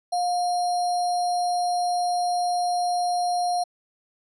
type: tone with sample-and-hold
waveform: sine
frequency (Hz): 711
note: F5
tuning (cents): +31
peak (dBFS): -21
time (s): 0.12-3.64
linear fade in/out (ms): 10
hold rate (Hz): 4900
effects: resampled to 24000 Hz